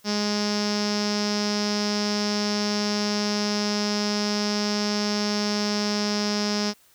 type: tone with low-pass filter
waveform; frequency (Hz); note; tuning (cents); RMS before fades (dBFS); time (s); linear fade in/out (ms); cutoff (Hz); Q
sawtooth; 207.7; G#3; 0; -25; 0.04-6.74; 50; 5300; 8.8
effects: white hiss -58 dBFS RMS until 6.94 s